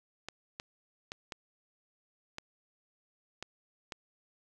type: clicks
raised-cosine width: 0.2 ms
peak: -22 dBFS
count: 7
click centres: 0.286 / 0.599 / 1.119 / 1.322 / 2.384 / 3.426 / 3.922 s
effects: none